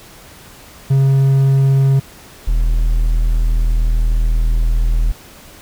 triangle tone pair in turn, 135.8 / 40.21 Hz, C#3 / E1, -35 / -42 cents, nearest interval octave + major sixth, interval 2107 cents, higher first, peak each -7 / -9 dBFS, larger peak first, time 0.9-2 / 2.47-5.12 s, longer second, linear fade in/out 10 ms, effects pink hiss -40 dBFS RMS until 5.61 s

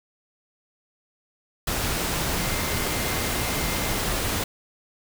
sine tone in noise, 2093 Hz, C7, in tune, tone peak -37 dBFS, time 2.39-3.97 s, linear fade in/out 5 ms, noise pink, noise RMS -26 dBFS, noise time 1.67-4.44 s, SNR -14 dB, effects none

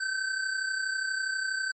square tone pair together, 1535.7 / 1568 Hz, G6 / G6, -36 / 0 cents, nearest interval unison, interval 36 cents, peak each -30 / -36 dBFS, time 0-1.72 s, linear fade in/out 10 ms, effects MP3 32 kbps

